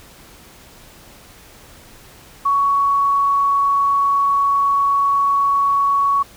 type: tone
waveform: sine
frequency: 1118 Hz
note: C#6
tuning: 14 cents sharp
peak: -13 dBFS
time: 2.45-6.23 s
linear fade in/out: 10 ms
effects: pink hiss -44 dBFS RMS until 6.36 s